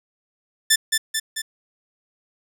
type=tone with echo; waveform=10% pulse; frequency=1766 Hz; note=A6; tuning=6 cents sharp; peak=-4 dBFS; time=0.7-0.76 s; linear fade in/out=10 ms; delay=220 ms; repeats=3; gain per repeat=-4 dB; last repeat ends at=1.42 s; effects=none